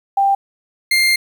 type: tone pair in turn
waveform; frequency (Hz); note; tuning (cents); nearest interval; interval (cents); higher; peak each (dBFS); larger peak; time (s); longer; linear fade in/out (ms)
sine / 30% pulse; 790 / 2109; G5 / C7; +13 / +13; octave + perfect fourth; 1700; second; -11 / -9; second; 0.17-0.35 / 0.91-1.16; second; 5
effects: 8-bit